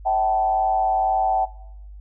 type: tone with frequency modulation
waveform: sine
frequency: 762 Hz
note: G5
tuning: 49 cents flat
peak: -17 dBFS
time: 0.05-1.46 s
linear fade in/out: 20 ms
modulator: 102 Hz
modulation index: 0.85
effects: noise-tail reverb RT60 0.8 s tail -20 dB re dry + added 50 Hz sine -37 dBFS peak until 2 s